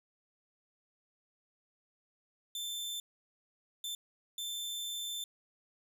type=tone bursts at uneven times; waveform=sawtooth; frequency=3547 Hz; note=A7; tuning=13 cents sharp; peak=-34 dBFS; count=3; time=2.55-3 / 3.84-3.95 / 4.38-5.24 s; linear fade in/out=2 ms; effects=none